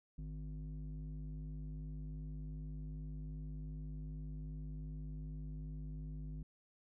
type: tone with low-pass filter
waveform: square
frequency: 51.3 Hz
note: G#1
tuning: 21 cents flat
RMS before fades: -45 dBFS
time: 0.18-6.43 s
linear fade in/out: 5 ms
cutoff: 200 Hz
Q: 6.1
effects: none